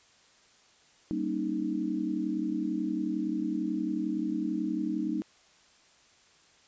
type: chord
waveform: sine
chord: Eb dominant seventh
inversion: first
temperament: just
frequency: 194.45 / 233.3 / 280 / 311.1 Hz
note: G3 / Bb3 / Db4 / Eb4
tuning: -14 / +2 / +18 / 0 cents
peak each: -35 / -35 / -36 / -31 dBFS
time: 1.11-5.22 s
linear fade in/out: 0 ms
effects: white hiss -61 dBFS RMS until 6.67 s + resampled to 16000 Hz